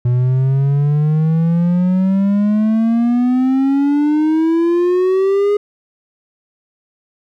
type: exponential sweep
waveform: triangle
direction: up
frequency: 121.2 to 415.3 Hz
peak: -9 dBFS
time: 0.05-5.57 s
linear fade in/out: 5 ms
effects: none